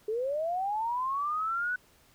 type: linear sweep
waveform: sine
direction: up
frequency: 416.5 to 1500 Hz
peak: -28 dBFS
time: 0.08-1.76 s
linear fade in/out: 5 ms
effects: pink hiss -62 dBFS RMS until 2.14 s